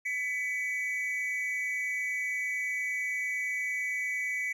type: tone pair together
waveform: triangle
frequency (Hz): 1993.8 / 2265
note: B6 / C#7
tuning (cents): +16 / +37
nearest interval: major second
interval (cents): 221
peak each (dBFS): -31 / -31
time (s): 0.05-4.53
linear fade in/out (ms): 10
effects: none